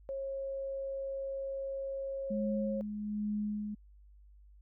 sine tone, 543 Hz, C#5, 36 cents flat, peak -35 dBFS, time 0.09-2.81 s, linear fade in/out 0 ms
sine tone with tremolo, 209.4 Hz, G#3, 15 cents sharp, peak -31 dBFS, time 2.3-3.75 s, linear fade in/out 10 ms, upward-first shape sine, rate 1.2 Hz, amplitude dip 45%
effects added 50 Hz sine -55 dBFS peak until 4.61 s

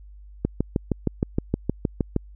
click train, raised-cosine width 3 ms, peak -8 dBFS, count 12, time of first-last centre 0.45-2.163 s, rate 6.42 Hz, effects added 50 Hz sine -42 dBFS peak until 2.35 s

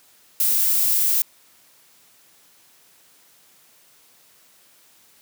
violet noise, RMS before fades -19 dBFS, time 0.4-1.22 s, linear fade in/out 2 ms, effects white hiss -55 dBFS RMS until 5.21 s + high-pass 100 Hz 12 dB/octave

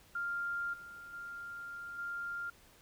sine tone with level steps, 1396.9 Hz, F6, in tune, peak -34 / -47 / -42 / -37 dBFS, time 0.15-2.5 s, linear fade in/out 5 ms, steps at 0.73 / 1.13 / 1.98 s, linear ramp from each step 10 ms, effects pink hiss -62 dBFS RMS until 2.81 s

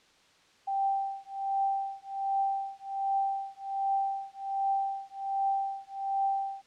sine tone with tremolo, 784 Hz, G5, in tune, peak -24 dBFS, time 0.67-6.62 s, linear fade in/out 10 ms, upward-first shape triangle, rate 1.3 Hz, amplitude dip 100%, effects white hiss -62 dBFS RMS until 6.66 s + low-pass 5000 Hz 12 dB/octave

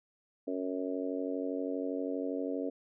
harmonic tone, 92.5 Hz, F#2, in tune, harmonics 3 / 4 / 5 / 6 / 7, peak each -35 / -42 / -38 / -41 / -43 dBFS, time 0.47-2.7 s, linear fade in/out 10 ms, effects none

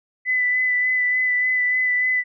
sine tone with vibrato, 2000 Hz, B6, 21 cents sharp, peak -17 dBFS, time 0.25-2.24 s, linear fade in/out 50 ms, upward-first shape sine, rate 3.4 Hz, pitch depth 16 cents each way, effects none

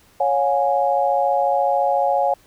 sine chord, Db major, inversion none, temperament equal with one note detuned, 554.4 / 716.4 / 830.6 Hz, Db5 / F5 / Ab5, 0 / +44 / 0 cents, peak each -20 dBFS, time 0.2-2.34 s, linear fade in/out 5 ms, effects pink hiss -54 dBFS RMS until 2.46 s

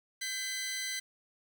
15% pulse tone pair together, 1568 / 2020 Hz, G6 / B6, 0 / +39 cents, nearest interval major third, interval 439 cents, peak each -35 / -29 dBFS, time 0.21-1 s, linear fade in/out 10 ms, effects 10-bit

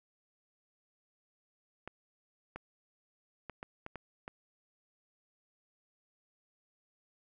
clicks, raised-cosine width 0.5 ms, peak -27 dBFS, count 7, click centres 1.876 / 2.56 / 3.497 / 3.629 / 3.864 / 3.957 / 4.279 s, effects none

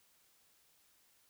silence, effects white hiss -70 dBFS RMS until 1.29 s

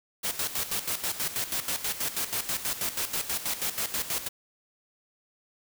white noise with tremolo, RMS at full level -29 dBFS, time 0.23-4.29 s, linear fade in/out 20 ms, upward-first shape square, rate 6.2 Hz, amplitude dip 70%, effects none

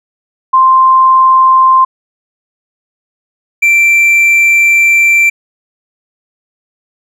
sine / triangle tone pair in turn, 1046.5 / 2349 Hz, C6 / D7, 0 / 0 cents, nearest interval octave + major second, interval 1400 cents, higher second, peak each -3 dBFS, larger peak neither, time 0.53-1.85 / 3.62-5.3 s, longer second, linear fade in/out 10 ms, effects none

